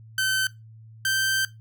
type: tone pair in turn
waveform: sawtooth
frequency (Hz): 1536 / 1558.3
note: G6 / G6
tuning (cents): -36 / -11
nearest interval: unison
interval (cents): 25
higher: second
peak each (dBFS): -18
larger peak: neither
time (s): 0.18-0.47 / 1.05-1.45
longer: second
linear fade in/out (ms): 2
effects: noise-tail reverb RT60 0.2 s tail -19 dB re dry + added 111 Hz sine -44 dBFS peak until 1.6 s